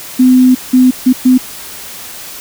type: tone bursts at uneven times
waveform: sine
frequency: 254.4 Hz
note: C4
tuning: 48 cents flat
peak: -3 dBFS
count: 4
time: 0.19-0.55 / 0.73-0.91 / 1.06-1.13 / 1.25-1.38 s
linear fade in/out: 10 ms
effects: white hiss -28 dBFS RMS until 2.4 s